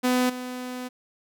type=tone with level steps; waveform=sawtooth; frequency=251 Hz; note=B3; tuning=28 cents sharp; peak=-16 / -28 dBFS; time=0.03-0.89 s; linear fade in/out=20 ms; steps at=0.29 s; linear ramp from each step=10 ms; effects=none